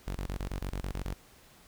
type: tone bursts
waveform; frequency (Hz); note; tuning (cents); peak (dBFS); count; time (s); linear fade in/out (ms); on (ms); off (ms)
sawtooth; 47.35; F#1; +41; -29; 10; 0.07-1.136; 0; 85; 24
effects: pink hiss -58 dBFS RMS until 1.67 s